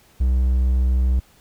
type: tone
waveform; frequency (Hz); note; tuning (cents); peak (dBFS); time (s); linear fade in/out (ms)
triangle; 63.4; B1; +46; -13; 0.2-1.2; 10
effects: pink hiss -54 dBFS RMS until 1.4 s